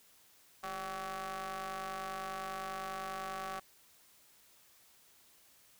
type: ring-modulated tone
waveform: sawtooth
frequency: 185 Hz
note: F#3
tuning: in tune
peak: -32 dBFS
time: 0.63-3.6 s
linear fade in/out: 10 ms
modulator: 950 Hz
effects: white hiss -64 dBFS RMS until 5.79 s